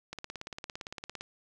click train, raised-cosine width 0.2 ms, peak -22 dBFS, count 20, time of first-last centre 0.13-1.21 s, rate 17.6 Hz, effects none

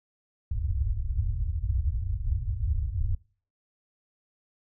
white low-pass noise, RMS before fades -28 dBFS, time 0.51-3.15 s, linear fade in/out 5 ms, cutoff 100 Hz, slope 48 dB/octave, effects noise-tail reverb RT60 0.4 s tail -21 dB re dry

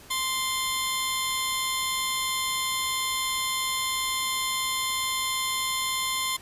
15% pulse tone pair together, 1046.5 / 3516 Hz, C6 / A7, 0 / -2 cents, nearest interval octave + major sixth, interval 2098 cents, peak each -21 / -23 dBFS, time 0.1-6.37 s, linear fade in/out 10 ms, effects pink hiss -49 dBFS RMS until 6.41 s + resampled to 32000 Hz

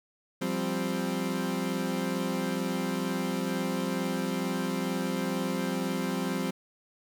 30% pulse chord, F suspended second, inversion none, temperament equal with one note detuned, 174.61 / 196.79 / 261.6 Hz, F3 / G3 / C4, 0 / +7 / 0 cents, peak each -31 / -30 / -30 dBFS, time 0.41-6.51 s, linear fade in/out 10 ms, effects none

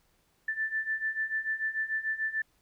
sine beating tone pair, 1760 / 1766.8 Hz, A6 / A6, 0 / +7 cents, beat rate 6.8 Hz, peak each -34 / -31 dBFS, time 0.48-2.42 s, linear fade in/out 5 ms, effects pink hiss -70 dBFS RMS until 2.61 s

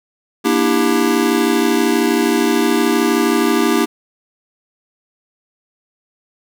square chord, E half-diminished seventh, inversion second, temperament just, 237.3 / 296.7 / 329.6 / 395.6 Hz, Bb3 / D4 / E4 / G4, +31 / +18 / 0 / +16 cents, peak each -19 dBFS, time 0.44-3.86 s, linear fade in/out 20 ms, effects none

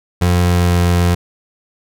30% pulse tone with pitch glide, 88.7 to 87.63 Hz, F2 to F2, +27 to +6 cents, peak -8 dBFS, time 0.21-1.15 s, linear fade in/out 10 ms, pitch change -21 cents, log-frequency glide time 0.39-0.8 s, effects none

